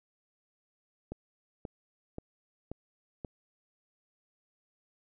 click train, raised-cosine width 2 ms, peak -25 dBFS, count 5, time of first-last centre 1.12-3.248 s, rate 1.88 Hz, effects none

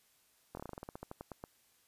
slowing click train, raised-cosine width 1 ms, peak -29 dBFS, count 16, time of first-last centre 0.55-1.439 s, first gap 22 ms, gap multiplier 1.13, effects white hiss -70 dBFS RMS until 1.87 s + resampled to 32000 Hz

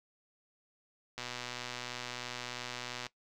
click train, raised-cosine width 0.2 ms, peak -22 dBFS, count 233, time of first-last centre 1.18-3.066 s, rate 123 Hz, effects noise-tail reverb RT60 0.1 s tail -18 dB re dry

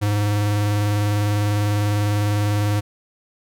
square tone with vibrato, 103.6 Hz, G#2, 4 cents flat, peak -18 dBFS, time 0.01-2.81 s, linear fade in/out 20 ms, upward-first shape sine, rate 20 Hz, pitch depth 37 cents each way, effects none

